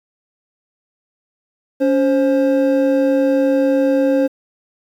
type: tone pair together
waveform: triangle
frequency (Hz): 280.2 / 528.9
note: C#4 / C5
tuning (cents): +19 / +19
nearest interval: major seventh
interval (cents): 1100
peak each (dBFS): -13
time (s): 1.8-4.28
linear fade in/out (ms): 20
effects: 8-bit